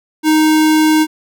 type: tone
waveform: square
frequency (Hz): 311.1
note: D#4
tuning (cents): 0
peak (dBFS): -9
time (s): 0.23-1.07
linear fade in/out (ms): 50
effects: none